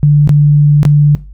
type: tone with dropouts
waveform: sine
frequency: 146.83 Hz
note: D3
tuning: in tune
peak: -3 dBFS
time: 0.03-1.15 s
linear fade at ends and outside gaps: 0 ms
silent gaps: 0.275-0.293 / 0.831-0.852 s
effects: noise-tail reverb RT60 0.3 s tail -18 dB re dry + added 50 Hz sine -29 dBFS peak until 1.33 s